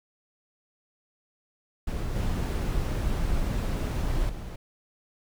brown noise with level steps, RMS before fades -30 / -27 / -36 dBFS, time 1.87-4.56 s, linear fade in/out 5 ms, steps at 2.15 / 4.29 s, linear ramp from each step 5 ms, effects none

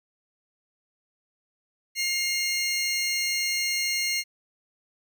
20% pulse tone pair together, 2133 / 2807 Hz, C7 / F7, +33 / +8 cents, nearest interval perfect fourth, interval 475 cents, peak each -20 / -28 dBFS, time 1.95-4.24 s, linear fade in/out 50 ms, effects none

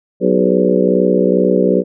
harmonic tone with a mistuned harmonic, 62.4 Hz, B1, 19 cents sharp, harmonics 3 / 4 / 5 / 6 / 7 / 8 / 9, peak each -16 / -19 / -19 / -17 / -17 / -16 / -21 dBFS, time 0.2-1.84 s, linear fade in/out 50 ms, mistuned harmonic 7, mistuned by -65 cents, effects none

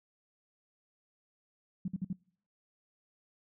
sine tone bursts, 185.3 Hz, F#3, 3 cents sharp, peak -31 dBFS, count 4, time 1.85-2.13 s, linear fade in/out 5 ms, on 31 ms, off 52 ms, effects noise-tail reverb RT60 0.6 s tail -25 dB re dry

